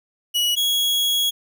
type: tone pair in turn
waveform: 40% pulse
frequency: 2920 / 3329 Hz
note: F#7 / G#7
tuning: -24 / +3 cents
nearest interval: major second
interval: 227 cents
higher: second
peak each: -17 dBFS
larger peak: neither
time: 0.34-0.56 / 0.56-1.31 s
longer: second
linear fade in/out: 20 ms
effects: none